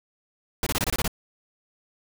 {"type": "noise bursts", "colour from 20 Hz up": "pink", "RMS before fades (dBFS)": -25, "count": 8, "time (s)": [0.63, 1.078], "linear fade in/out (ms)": 2, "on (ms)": 35, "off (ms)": 24, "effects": []}